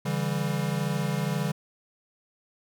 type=tone cluster; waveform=square; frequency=142.1 / 164.1 / 196.9 Hz; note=C#3 / E3 / G3; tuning=+43 / -8 / +8 cents; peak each=-30 / -31 / -32 dBFS; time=0.05-1.52 s; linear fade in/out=10 ms; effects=none